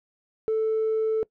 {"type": "tone with tanh clipping", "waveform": "triangle", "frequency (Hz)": 440, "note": "A4", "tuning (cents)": 0, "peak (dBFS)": -21, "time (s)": [0.48, 1.23], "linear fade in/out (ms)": 0, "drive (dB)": 5, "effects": ["noise-tail reverb RT60 0.1 s tail -22 dB re dry"]}